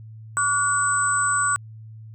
sine tone cluster, 1141 / 1447 / 8040 Hz, C#6 / F#6 / B8, +50 / -39 / +30 cents, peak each -23 dBFS, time 0.37-1.56 s, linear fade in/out 0 ms, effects added 110 Hz sine -38 dBFS peak until 2.14 s

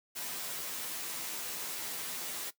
white noise with comb filter, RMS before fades -39 dBFS, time 0.15-2.51 s, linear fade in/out 20 ms, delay 12 ms, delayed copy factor +0.9, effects noise-tail reverb RT60 0.1 s tail -17 dB re dry + high-pass 150 Hz 12 dB/octave

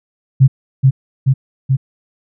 sine tone with echo, 133.2 Hz, C3, 31 cents sharp, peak -3 dBFS, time 0.4-0.48 s, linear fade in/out 20 ms, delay 430 ms, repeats 3, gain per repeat -2 dB, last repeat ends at 1.77 s, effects none

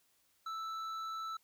sine tone with hard clipping, 1318.5 Hz, E6, in tune, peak -40 dBFS, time 0.46-1.37 s, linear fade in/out 5 ms, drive 7 dB, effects white hiss -73 dBFS RMS until 1.43 s

